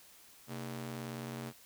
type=ring-modulated tone; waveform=sawtooth; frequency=178.1 Hz; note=F3; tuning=34 cents sharp; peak=-33 dBFS; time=0.47-1.53 s; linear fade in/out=50 ms; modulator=49.7 Hz; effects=white hiss -59 dBFS RMS until 1.65 s